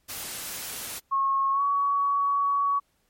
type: noise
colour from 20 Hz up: white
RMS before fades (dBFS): -35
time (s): 0.08-1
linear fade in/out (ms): 20
type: tone with pitch glide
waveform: sine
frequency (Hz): 1089 to 1126.1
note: C#6 to C#6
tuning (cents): -31 to +27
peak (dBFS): -21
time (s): 1.11-2.8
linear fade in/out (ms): 20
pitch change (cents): +58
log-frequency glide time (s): 1.52-1.62
effects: pink hiss -70 dBFS RMS until 3.09 s + MP3 64 kbps